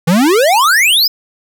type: exponential sweep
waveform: square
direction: up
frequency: 156.4 to 5274 Hz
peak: -8 dBFS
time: 0.07-1.08 s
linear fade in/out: 10 ms
effects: none